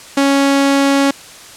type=tone; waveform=sawtooth; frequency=277.2 Hz; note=C#4; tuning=in tune; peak=-6 dBFS; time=0.17-1.11 s; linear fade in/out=5 ms; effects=white hiss -36 dBFS RMS until 1.56 s + low-pass 9000 Hz 12 dB/octave